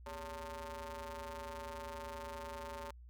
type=ring-modulated tone; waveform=sawtooth; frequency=165.4 Hz; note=E3; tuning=6 cents sharp; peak=-37 dBFS; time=0.06-2.91 s; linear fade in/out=5 ms; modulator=732 Hz; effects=added 60 Hz sine -52 dBFS peak until 3.09 s